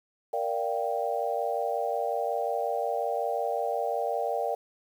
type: chord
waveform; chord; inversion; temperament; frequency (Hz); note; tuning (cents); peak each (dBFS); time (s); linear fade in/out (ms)
sine; G minor seventh; first; equal; 466.2 / 587.3 / 698.5 / 784; Bb4 / D5 / F5 / G5; 0 / 0 / 0 / 0; -32; 0.33-4.55; 5
effects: 9-bit